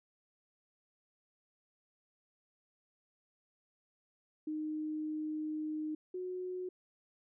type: tone pair in turn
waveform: sine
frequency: 308.1 / 365.9 Hz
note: D#4 / F#4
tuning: -17 / -19 cents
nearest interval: minor third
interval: 298 cents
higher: second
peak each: -35 / -37 dBFS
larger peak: first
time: 4.47-5.95 / 6.14-6.69 s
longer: first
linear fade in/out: 5 ms
effects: none